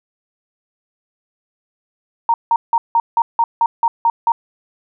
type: tone bursts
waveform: sine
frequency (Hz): 927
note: A#5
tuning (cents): -10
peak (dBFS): -10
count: 10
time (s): 2.29-4.32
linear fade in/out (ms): 2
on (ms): 50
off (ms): 170
effects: none